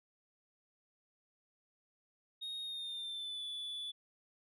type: tone with pitch glide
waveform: sine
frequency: 3729 to 3459 Hz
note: A#7 to A7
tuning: 0 to -30 cents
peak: -37 dBFS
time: 2.41-3.92 s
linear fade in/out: 20 ms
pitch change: -130 cents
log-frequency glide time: 2.62-3.44 s
effects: tanh soft clip ceiling -39 dBFS